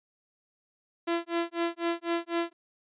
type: tone with tremolo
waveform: sawtooth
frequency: 338.8 Hz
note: E4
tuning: 48 cents sharp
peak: -21 dBFS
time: 1.07-2.53 s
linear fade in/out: 10 ms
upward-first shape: sine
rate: 4 Hz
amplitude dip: 100%
effects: resampled to 8000 Hz